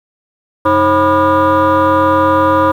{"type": "tone with frequency modulation", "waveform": "sine", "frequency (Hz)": 760, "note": "F#5", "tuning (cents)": 46, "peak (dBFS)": -6, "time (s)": [0.65, 2.72], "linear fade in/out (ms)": 10, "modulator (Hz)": 223, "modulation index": 2.3, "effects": ["tanh soft clip ceiling -5 dBFS", "7-bit"]}